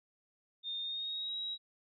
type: tone with pitch glide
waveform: sine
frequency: 3646 to 3841 Hz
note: A#7 to B7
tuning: -39 to -49 cents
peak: -36 dBFS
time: 0.63-1.58 s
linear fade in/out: 50 ms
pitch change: +90 cents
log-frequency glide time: 0.81-1.35 s
effects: none